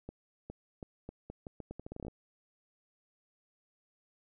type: accelerating click train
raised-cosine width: 2 ms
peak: -29 dBFS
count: 17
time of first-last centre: 0.09-2.082 s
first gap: 410 ms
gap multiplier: 0.8
effects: none